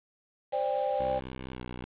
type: chord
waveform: sine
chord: C suspended second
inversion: none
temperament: equal with one note detuned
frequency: 523.3 / 587.3 / 798.2 Hz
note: C5 / D5 / G5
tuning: 0 / 0 / +31 cents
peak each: -31 dBFS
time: 0.52-1.2 s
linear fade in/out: 20 ms
type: tone with pitch glide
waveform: 10% pulse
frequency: 64.5 to 61.66 Hz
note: C2 to B1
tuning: -24 to -2 cents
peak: -30 dBFS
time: 0.99-1.85 s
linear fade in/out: 10 ms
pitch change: -78 cents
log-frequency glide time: 1.52-1.61 s
effects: resampled to 8000 Hz + 8-bit